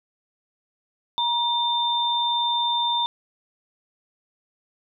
sine tone pair together, 951 / 3590 Hz, A#5 / A7, +34 / +34 cents, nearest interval octave + major seventh, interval 2300 cents, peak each -23 dBFS, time 1.18-3.06 s, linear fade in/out 0 ms, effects none

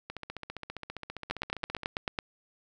two click trains, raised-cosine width 0.3 ms, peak -22 / -14 dBFS, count 27 / 9, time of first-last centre 0.1-1.833 / 1.31-2.188 s, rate 15 / 9.11 Hz, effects none

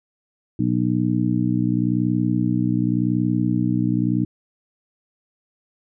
harmonic tone, 60.9 Hz, B1, 24 cents flat, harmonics 2 / 3 / 4 / 5, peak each -23 / -23 / -23 / -23 dBFS, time 0.59-4.25 s, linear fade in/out 5 ms, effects none

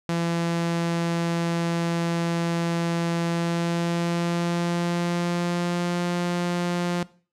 sawtooth tone with pitch glide, 169.1 to 175.27 Hz, E3 to F3, +44 to +6 cents, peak -19 dBFS, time 0.09-7.03 s, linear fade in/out 0 ms, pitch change +62 cents, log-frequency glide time 3.25-6.05 s, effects noise-tail reverb RT60 0.4 s tail -19 dB re dry + low-pass 8000 Hz 12 dB/octave

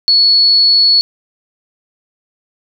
sine tone, 4396 Hz, C#8, 15 cents flat, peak -6 dBFS, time 0.08-1.01 s, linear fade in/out 0 ms, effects none

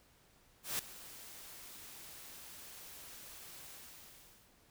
white noise with ADSR envelope, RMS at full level -35 dBFS, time 0.63-4.55 s, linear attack 160 ms, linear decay 4 ms, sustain -17 dB, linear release 850 ms, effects pink hiss -67 dBFS RMS until 4.7 s

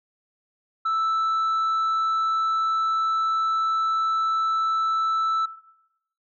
sine tone, 1318.5 Hz, E6, in tune, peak -18 dBFS, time 0.85-5.46 s, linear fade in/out 10 ms, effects noise-tail reverb RT60 0.8 s tail -17 dB re dry + tanh soft clip ceiling -20 dBFS

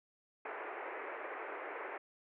pink band-pass noise, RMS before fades -44 dBFS, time 0.45-1.98 s, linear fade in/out 5 ms, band 350 to 2300 Hz, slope 48 dB/octave, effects none

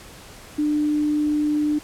sine tone, 298.8 Hz, D4, 30 cents sharp, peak -18 dBFS, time 0.58-1.79 s, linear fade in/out 10 ms, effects pink hiss -43 dBFS RMS until 1.83 s + low-pass 12000 Hz 12 dB/octave

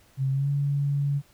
sine tone with pitch glide, 134.2 to 141.93 Hz, C3 to C#3, +44 to +41 cents, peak -22 dBFS, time 0.17-1.22 s, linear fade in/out 50 ms, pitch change +97 cents, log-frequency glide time 0.31-0.49 s, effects pink hiss -59 dBFS RMS until 1.33 s

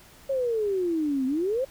sine exponential two-way sweep, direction down then up, 554.4 to 254.6 to 554.4 Hz, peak -23 dBFS, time 0.29-1.65 s, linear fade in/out 10 ms, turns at 1.26 s, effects pink hiss -52 dBFS RMS until 1.7 s

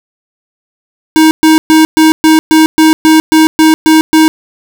square tone bursts, 315.9 Hz, D#4, 26 cents sharp, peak -3 dBFS, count 12, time 1.16-4.28 s, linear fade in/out 0 ms, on 150 ms, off 120 ms, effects none

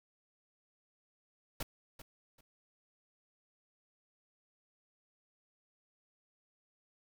pink noise with echo, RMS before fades -38 dBFS, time 1.6-1.63 s, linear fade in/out 5 ms, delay 390 ms, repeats 2, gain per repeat -13 dB, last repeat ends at 2.41 s, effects none

